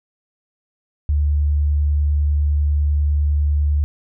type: tone with vibrato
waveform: sine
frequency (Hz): 73.42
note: D2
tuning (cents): 0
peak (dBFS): -14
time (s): 1.09-3.84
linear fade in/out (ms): 0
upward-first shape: triangle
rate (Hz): 10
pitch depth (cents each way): 9
effects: none